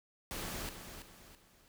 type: noise with echo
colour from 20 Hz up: pink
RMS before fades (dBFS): -41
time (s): 0.31-0.69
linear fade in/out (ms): 0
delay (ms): 330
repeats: 3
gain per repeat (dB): -8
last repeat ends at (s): 1.68
effects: none